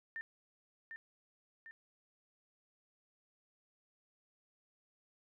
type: tone with echo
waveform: sine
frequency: 1800 Hz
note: A6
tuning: 39 cents sharp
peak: -40 dBFS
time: 0.16-0.21 s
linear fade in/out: 0 ms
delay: 750 ms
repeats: 2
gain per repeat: -5 dB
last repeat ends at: 1.71 s
effects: none